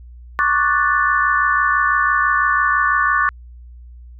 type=chord; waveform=sine; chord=D major seventh; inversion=third; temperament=equal; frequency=1108.7 / 1174.7 / 1480 / 1760 Hz; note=C#6 / D6 / F#6 / A6; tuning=0 / 0 / 0 / 0 cents; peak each=-19 dBFS; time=0.39-3.29 s; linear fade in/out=0 ms; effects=added 60 Hz sine -36 dBFS peak until 4.19 s